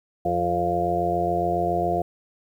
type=harmonic tone; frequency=87.2 Hz; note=F2; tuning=2 cents flat; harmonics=1 / 2 / 4 / 5 / 6 / 7 / 8; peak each=-33 / -31 / -28 / -31 / -31 / -34 / -23 dBFS; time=0.25-2.02 s; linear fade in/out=5 ms; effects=9-bit